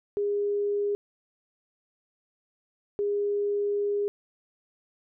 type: tone pair in turn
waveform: sine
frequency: 408.4 / 408.4 Hz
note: G#4 / G#4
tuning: -29 / -29 cents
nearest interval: unison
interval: 0 cents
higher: neither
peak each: -24 dBFS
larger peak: neither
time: 0.17-0.95 / 2.99-4.08 s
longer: second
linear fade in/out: 0 ms
effects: none